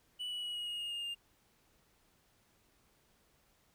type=tone with pitch steps; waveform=triangle; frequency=2960 / 2938 / 2916 / 2894 / 2872 / 2851 / 2830 / 2808 Hz; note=F#7 / F#7 / F#7 / F#7 / F7 / F7 / F7 / F7; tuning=0 / -13 / -26 / -39 / +48 / +35 / +22 / +9 cents; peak=-36 dBFS; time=0.19-1.15 s; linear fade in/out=20 ms; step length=120 ms; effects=pink hiss -71 dBFS RMS until 3.74 s